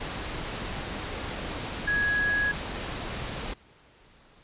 sine tone in noise, 1668 Hz, G#6, 7 cents sharp, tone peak -23 dBFS, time 1.87-2.52 s, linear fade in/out 10 ms, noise pink, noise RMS -34 dBFS, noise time 0-3.54 s, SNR +8 dB, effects pink hiss -57 dBFS RMS until 4.43 s + resampled to 8000 Hz

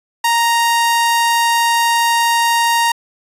sawtooth tone, 932.3 Hz, A#5, in tune, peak -8 dBFS, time 0.24-2.92 s, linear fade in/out 5 ms, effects resampled to 32000 Hz

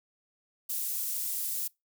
pink high-pass noise, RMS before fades -33 dBFS, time 0.69-1.68 s, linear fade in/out 10 ms, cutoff 12000 Hz, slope 12 dB/octave, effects noise-tail reverb RT60 0.2 s tail -24 dB re dry

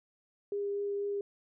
sine tone with vibrato, 404.2 Hz, G#4, 47 cents flat, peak -31 dBFS, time 0.52-1.21 s, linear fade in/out 2 ms, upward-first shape triangle, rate 4.1 Hz, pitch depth 9 cents each way, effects none

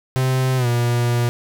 45% pulse tone with pitch glide, 130 to 119.9 Hz, C3 to A#2, -11 to +49 cents, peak -16 dBFS, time 0.16-1.29 s, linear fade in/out 0 ms, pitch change -140 cents, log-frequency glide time 0.57-0.67 s, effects none

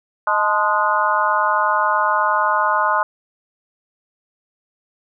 harmonic tone with a mistuned harmonic, 207.7 Hz, G#3, in tune, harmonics 3 / 4 / 5 / 6 / 7, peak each -24 / -21 / -19 / -21 / -22 dBFS, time 0.27-3.03 s, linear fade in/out 2 ms, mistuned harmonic 4, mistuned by +79 cents, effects none

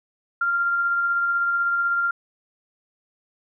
sine tone with tremolo, 1390 Hz, F6, 9 cents flat, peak -18 dBFS, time 0.41-2.11 s, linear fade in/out 5 ms, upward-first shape sine, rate 16 Hz, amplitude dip 25%, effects none

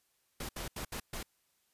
pink noise bursts at uneven times, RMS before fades -40 dBFS, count 5, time 0.4-0.49 / 0.56-0.68 / 0.76-0.85 / 0.92-1 / 1.13-1.23 s, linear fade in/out 5 ms, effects white hiss -75 dBFS RMS until 1.73 s + resampled to 32000 Hz

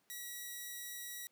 5% pulse tone, 1928 Hz, B6, 42 cents flat, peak -33 dBFS, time 0.1-1.27 s, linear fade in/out 0 ms, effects pink hiss -75 dBFS RMS until 1.31 s + high-pass 200 Hz 12 dB/octave

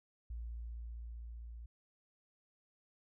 sine tone with level ramp, 57.7 Hz, A#1, 17 cents flat, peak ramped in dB -40 to -46 dBFS, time 0.3-1.66 s, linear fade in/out 5 ms, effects none

